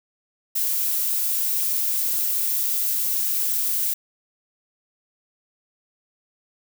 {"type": "noise", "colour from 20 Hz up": "violet", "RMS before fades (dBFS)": -23, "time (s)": [0.55, 3.94], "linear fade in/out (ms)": 10, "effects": []}